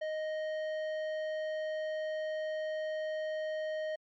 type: tone with tanh clipping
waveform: triangle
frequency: 622.3 Hz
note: D#5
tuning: in tune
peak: -35 dBFS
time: 0.01-3.96 s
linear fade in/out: 10 ms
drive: 15 dB
effects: MP3 64 kbps